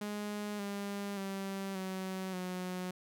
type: tone with pitch steps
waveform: sawtooth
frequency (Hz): 207.7 / 201.1 / 194.69 / 188.49 / 182.49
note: G#3 / G3 / G3 / F#3 / F#3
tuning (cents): 0 / +44 / -12 / +32 / -24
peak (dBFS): -33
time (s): 0.01-2.91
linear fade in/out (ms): 5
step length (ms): 580
effects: none